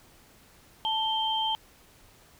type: tone pair together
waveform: sine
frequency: 882 / 3143 Hz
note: A5 / G7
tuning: +4 / +4 cents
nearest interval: octave + minor seventh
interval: 2200 cents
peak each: -28 dBFS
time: 0.85-1.55 s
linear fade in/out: 0 ms
effects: pink hiss -57 dBFS RMS until 2.39 s